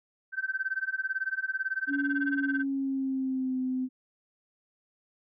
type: tone with tremolo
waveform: sine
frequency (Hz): 1545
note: G6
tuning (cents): -26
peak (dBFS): -25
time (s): 0.32-2.65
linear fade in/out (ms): 50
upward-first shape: sine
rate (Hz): 18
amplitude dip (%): 95
type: tone with pitch glide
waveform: sine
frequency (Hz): 281.9 to 257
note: C#4 to C4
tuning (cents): +29 to -31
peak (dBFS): -27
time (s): 1.87-3.89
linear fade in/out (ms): 50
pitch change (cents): -160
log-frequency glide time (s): 2.28-3.59
effects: tanh soft clip ceiling -16 dBFS